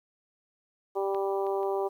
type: harmonic tone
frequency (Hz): 196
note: G3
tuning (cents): 0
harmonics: 2 / 3 / 4 / 5 / 6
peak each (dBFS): -28 / -35 / -34 / -38 / -43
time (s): 0.95-1.89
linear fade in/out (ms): 20
type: clicks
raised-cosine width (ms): 0.3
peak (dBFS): -29 / -36 / -38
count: 3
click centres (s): 1.147 / 1.467 / 1.631
effects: 10-bit